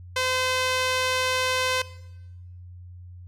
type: tone with band-pass filter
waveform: sawtooth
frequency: 513 Hz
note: C5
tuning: 34 cents flat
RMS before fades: -25 dBFS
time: 0.16-1.82 s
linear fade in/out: 5 ms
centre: 3100 Hz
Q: 0.56
effects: noise-tail reverb RT60 1.0 s tail -18 dB re dry + added 89 Hz sine -40 dBFS peak until 3.27 s